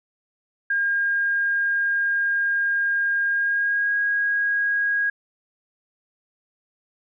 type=tone with pitch glide; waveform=sine; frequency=1615 to 1641.3 Hz; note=G#6 to G#6; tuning=-49 to -21 cents; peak=-19 dBFS; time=0.7-5.1 s; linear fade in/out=5 ms; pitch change=+28 cents; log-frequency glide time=3.27-3.96 s; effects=none